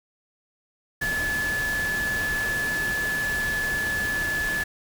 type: tone in noise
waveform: sine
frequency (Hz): 1723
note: A6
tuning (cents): -37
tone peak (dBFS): -24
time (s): 1.01-4.64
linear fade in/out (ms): 10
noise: pink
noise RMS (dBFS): -33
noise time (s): 1.01-4.64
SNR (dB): +6
effects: none